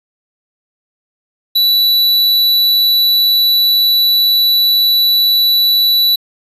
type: tone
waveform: square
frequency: 3951 Hz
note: B7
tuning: in tune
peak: -9 dBFS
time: 1.55-6.16 s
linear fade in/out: 10 ms
effects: resampled to 32000 Hz